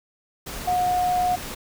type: tone in noise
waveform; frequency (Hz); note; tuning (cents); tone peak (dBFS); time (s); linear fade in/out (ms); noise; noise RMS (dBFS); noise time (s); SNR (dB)
sine; 723; F#5; -40; -19; 0.67-1.36; 10; pink; -34; 0.46-1.55; +12
effects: none